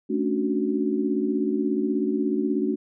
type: chord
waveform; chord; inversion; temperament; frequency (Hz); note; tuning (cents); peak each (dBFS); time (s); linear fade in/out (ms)
sine; D major seventh; second; equal with one note detuned; 218.7 / 277.2 / 293.7 / 370; A3 / C#4 / D4 / F#4; -10 / 0 / 0 / 0; -27; 0.09-2.76; 20
effects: none